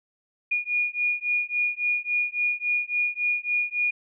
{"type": "beating tone pair", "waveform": "sine", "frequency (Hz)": [2439, 2442.6], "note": ["D#7", "D#7"], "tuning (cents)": [-35, -33], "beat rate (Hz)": 3.6, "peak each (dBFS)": -26, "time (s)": [0.51, 3.91], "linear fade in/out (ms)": 10, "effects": []}